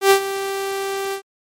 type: tone with ADSR envelope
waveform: sawtooth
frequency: 391.5 Hz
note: G4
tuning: 2 cents flat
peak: -4 dBFS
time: 0.01-1.22 s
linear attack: 96 ms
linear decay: 90 ms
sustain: -14 dB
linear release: 89 ms
effects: MP3 64 kbps